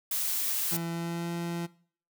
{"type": "noise", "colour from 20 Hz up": "blue", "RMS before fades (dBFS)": -30, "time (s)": [0.11, 0.77], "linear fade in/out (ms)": 5}
{"type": "tone with pitch glide", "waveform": "30% pulse", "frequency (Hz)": [167.9, 170.64], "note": ["E3", "F3"], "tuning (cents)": [32, -40], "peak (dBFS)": -29, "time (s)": [0.71, 1.67], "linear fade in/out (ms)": 20, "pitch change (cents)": 28, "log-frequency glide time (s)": [0.9, 1.31]}
{"effects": ["noise-tail reverb RT60 0.5 s tail -20 dB re dry"]}